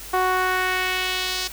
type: tone with band-pass filter sweep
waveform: sawtooth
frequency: 370 Hz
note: F#4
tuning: in tune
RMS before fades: -23 dBFS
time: 0.13-1.48 s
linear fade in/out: 10 ms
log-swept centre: 950 to 4900 Hz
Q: 1.5
effects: added 50 Hz sine -42 dBFS peak until 1.52 s + white hiss -38 dBFS RMS until 1.52 s